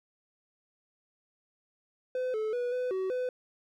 triangle tone with pitch steps, 508 / 433.9 / 488.3 / 501 / 377.4 / 503 Hz, B4 / A4 / B4 / B4 / F#4 / B4, +49 / -24 / -20 / +25 / +34 / +32 cents, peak -27 dBFS, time 2.15-3.29 s, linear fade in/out 2 ms, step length 190 ms, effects none

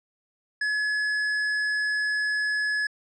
sine tone with hard clipping, 1700 Hz, G#6, 40 cents sharp, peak -25 dBFS, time 0.61-2.87 s, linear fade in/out 5 ms, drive 8 dB, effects low-pass 8000 Hz 12 dB/octave

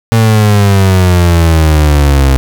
35% pulse exponential sweep, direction down, 114.5 to 65.9 Hz, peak -3 dBFS, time 0.12-2.37 s, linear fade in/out 0 ms, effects 7-bit

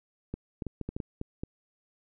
clicks, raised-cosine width 3 ms, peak -21 dBFS, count 9, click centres 0.34 / 0.622 / 0.667 / 0.813 / 0.89 / 0.965 / 1.002 / 1.214 / 1.435 s, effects none

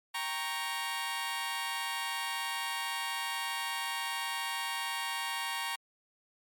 15% pulse chord, G diminished, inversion none, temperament equal, 784 / 932.3 / 1108.7 Hz, G5 / Bb5 / Db6, 0 / 0 / 0 cents, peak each -35 / -29 / -32 dBFS, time 0.14-5.76 s, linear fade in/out 10 ms, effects MP3 96 kbps

